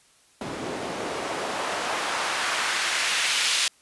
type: noise with band-pass filter sweep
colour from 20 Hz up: white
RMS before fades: -27 dBFS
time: 0.41-3.68 s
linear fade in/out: 2 ms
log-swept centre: 270 to 3300 Hz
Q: 0.93
effects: white hiss -59 dBFS RMS until 3.81 s + resampled to 24000 Hz